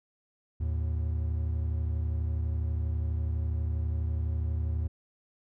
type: tone pair together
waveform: triangle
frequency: 77.7 / 109.88 Hz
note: D#2 / A2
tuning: -2 / -2 cents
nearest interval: tritone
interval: 600 cents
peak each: -26 / -33 dBFS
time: 0.6-4.88 s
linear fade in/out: 10 ms
effects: none